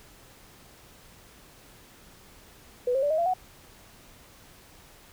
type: tone with pitch steps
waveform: sine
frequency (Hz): 493.9 / 535.5 / 580.6 / 629.5 / 682.5 / 740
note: B4 / C5 / D5 / D#5 / F5 / F#5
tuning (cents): 0 / +40 / -20 / +20 / -40 / 0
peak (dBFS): -22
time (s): 2.87-3.338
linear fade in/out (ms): 5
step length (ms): 78
effects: pink hiss -53 dBFS RMS until 5.12 s